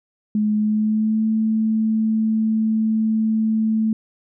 sine tone with pitch glide, 211.9 to 219.8 Hz, G#3 to A3, +35 to -2 cents, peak -16 dBFS, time 0.35-3.93 s, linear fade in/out 2 ms, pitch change +63 cents, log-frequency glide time 0.56-1.26 s, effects none

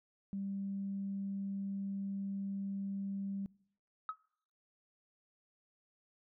sine tone, 196.8 Hz, G3, 7 cents sharp, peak -36 dBFS, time 0.33-3.46 s, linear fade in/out 0 ms
sine tone with exponential decay, 1277 Hz, D#6, 45 cents sharp, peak -31 dBFS, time 4.09-4.17 s, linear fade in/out 1 ms, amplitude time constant 17 ms
effects noise-tail reverb RT60 0.7 s tail -25 dB re dry + tanh soft clip ceiling -29 dBFS

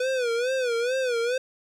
square tone with vibrato, 493.9 Hz, B4, in tune, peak -24 dBFS, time 0-1.38 s, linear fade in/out 5 ms, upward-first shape sine, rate 2.3 Hz, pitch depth 120 cents each way, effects low-pass 7000 Hz 12 dB/octave + 9-bit

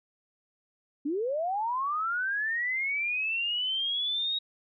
sine linear sweep, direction up, 269.1 to 3796 Hz, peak -27 dBFS, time 1.05-4.39 s, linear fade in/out 10 ms, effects none

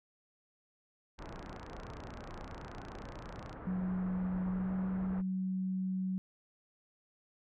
pink low-pass noise, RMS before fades -46 dBFS, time 1.18-5.22 s, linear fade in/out 20 ms, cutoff 1500 Hz, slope 24 dB/octave
click train, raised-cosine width 0.2 ms, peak -34 dBFS, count 70, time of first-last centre 1.19-3.529 s, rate 29.5 Hz
sine tone with pitch glide, 184.3 to 187.41 Hz, F#3 to F#3, -7 to +22 cents, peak -32 dBFS, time 3.67-6.18 s, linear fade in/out 0 ms, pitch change +29 cents, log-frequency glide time 4.45-4.73 s
effects none

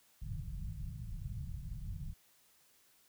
pink low-pass noise, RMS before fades -42 dBFS, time 0.21-2.14 s, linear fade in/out 20 ms, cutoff 170 Hz, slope 48 dB/octave, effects white hiss -68 dBFS RMS until 3.08 s

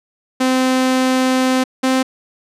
sawtooth tone pair in turn, 258.3 / 260.7 Hz, C4 / C4, -22 / -6 cents, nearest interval unison, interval 16 cents, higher second, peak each -9 dBFS, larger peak neither, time 0.4-1.64 / 1.83-2.03 s, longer first, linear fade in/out 10 ms, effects low-pass 10000 Hz 12 dB/octave

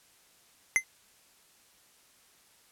square tone with exponential decay, 2065 Hz, C7, 23 cents flat, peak -17 dBFS, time 0.76-0.84 s, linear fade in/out 0 ms, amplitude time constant 16 ms, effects white hiss -62 dBFS RMS until 2.71 s + low-pass 12000 Hz 12 dB/octave

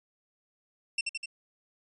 sawtooth tone with echo, 2702 Hz, E7, 42 cents sharp, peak -23 dBFS, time 0.98-1.01 s, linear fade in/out 5 ms, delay 83 ms, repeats 3, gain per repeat -3 dB, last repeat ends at 1.259 s, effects resampled to 22050 Hz

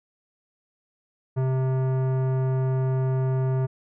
sine tone with tanh clipping, 130.81 Hz, C3, in tune, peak -23 dBFS, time 1.36-3.67 s, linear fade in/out 20 ms, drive 16 dB, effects none

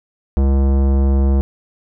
sine tone with tanh clipping, 68 Hz, C#2, 33 cents flat, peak -13 dBFS, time 0.37-1.41 s, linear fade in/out 0 ms, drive 18 dB, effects none

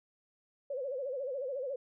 sine tone with vibrato, 533 Hz, C5, 32 cents sharp, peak -34 dBFS, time 0.7-1.76 s, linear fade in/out 5 ms, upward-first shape sine, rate 14 Hz, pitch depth 130 cents each way, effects none

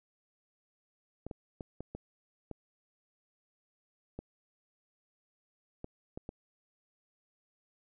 clicks, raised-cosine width 2 ms, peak -27 dBFS, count 10, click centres 1.266 / 1.312 / 1.608 / 1.806 / 1.95 / 2.513 / 4.19 / 5.844 / 6.175 / 6.291 s, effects none

